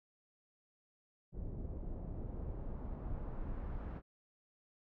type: noise with low-pass filter sweep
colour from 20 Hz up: brown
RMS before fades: -42 dBFS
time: 1.32-4.02 s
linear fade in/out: 50 ms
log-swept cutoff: 440 to 1500 Hz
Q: 0.94
effects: none